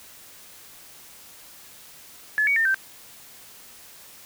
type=tone with pitch steps; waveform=sine; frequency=1716 / 2250 / 1811 / 1560 Hz; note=A6 / C#7 / A6 / G6; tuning=-44 / +25 / +49 / -9 cents; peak=-18 dBFS; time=2.38-2.744 s; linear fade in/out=0 ms; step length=91 ms; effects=white hiss -47 dBFS RMS until 4.25 s